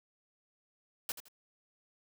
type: noise with echo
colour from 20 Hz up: white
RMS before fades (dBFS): -36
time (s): 1.09-1.12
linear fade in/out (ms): 2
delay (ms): 82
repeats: 2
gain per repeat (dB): -11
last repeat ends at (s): 1.284
effects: none